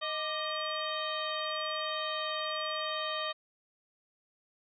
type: harmonic tone with a mistuned harmonic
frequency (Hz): 623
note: D#5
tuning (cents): +2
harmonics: 1 / 2 / 3 / 4 / 5 / 6 / 7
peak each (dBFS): -38 / -37 / -41 / -45 / -40 / -41 / -46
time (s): 0.01-3.33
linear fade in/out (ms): 20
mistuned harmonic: 2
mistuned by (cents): -84
effects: none